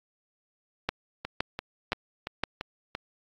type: two click trains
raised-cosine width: 0.3 ms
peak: -10 / -17 dBFS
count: 4 / 6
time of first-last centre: 0.89-2.436 / 1.25-2.951 s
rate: 1.94 / 2.94 Hz
effects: AAC 48 kbps